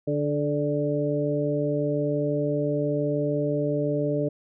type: harmonic tone with a mistuned harmonic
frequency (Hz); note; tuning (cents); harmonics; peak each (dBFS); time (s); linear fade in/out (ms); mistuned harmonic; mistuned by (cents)
146.83; D3; 0; 1 / 2 / 3 / 4; -28 / -28 / -28 / -28; 0.07-4.29; 10; 3; -23
effects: none